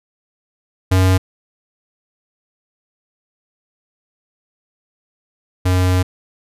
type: tone pair in turn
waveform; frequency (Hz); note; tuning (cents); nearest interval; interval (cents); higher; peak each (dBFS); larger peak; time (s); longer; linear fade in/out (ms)
square; 93.3 / 91.64; F#2 / F#2; +15 / -16; unison; 31; first; -11 / -13; first; 0.91-1.18 / 5.65-6.03; second; 10
effects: resampled to 32000 Hz